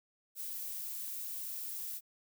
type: noise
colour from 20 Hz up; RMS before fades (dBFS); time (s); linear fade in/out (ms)
violet; -41; 0.35-2.01; 50
effects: none